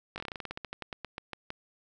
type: slowing click train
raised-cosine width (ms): 0.3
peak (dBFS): -21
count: 20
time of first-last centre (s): 0.16-1.504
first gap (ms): 19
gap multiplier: 1.13
effects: none